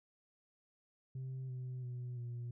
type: tone with pitch steps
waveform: sine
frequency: 130.81 / 127.16 / 123.61 / 120.16 Hz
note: C3 / C3 / B2 / B2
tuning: 0 / -49 / +2 / -47 cents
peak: -38 dBFS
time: 1.15-2.51 s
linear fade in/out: 5 ms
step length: 340 ms
effects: tanh soft clip ceiling -39 dBFS